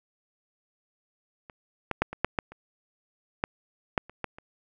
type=clicks; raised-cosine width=0.5 ms; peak=-29 / -13 / -7 / -21 / -7 / -10 / -30 / -10 / -8 / -30 / -15 / -29 dBFS; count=12; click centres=1.498 / 1.913 / 2.02 / 2.13 / 2.246 / 2.388 / 2.52 / 3.439 / 3.978 / 4.096 / 4.243 / 4.385 s; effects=none